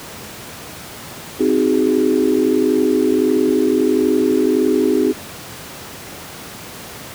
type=chord; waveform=sine; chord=Ab dominant seventh; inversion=first; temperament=just; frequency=259.6 / 311.5 / 373.8 / 415.3 Hz; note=C4 / Eb4 / Gb4 / Ab4; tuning=-13 / +2 / +18 / 0 cents; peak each=-18 dBFS; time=1.39-5.13 s; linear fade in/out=20 ms; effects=pink hiss -33 dBFS RMS until 7.14 s + high-pass 100 Hz 12 dB/octave